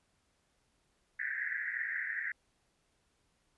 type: band-pass noise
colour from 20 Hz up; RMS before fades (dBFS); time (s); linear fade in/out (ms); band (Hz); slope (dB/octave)
white; -37; 1.19-2.32; 5; 1600 to 2000; 96
effects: pink hiss -75 dBFS RMS until 3.57 s + resampled to 24000 Hz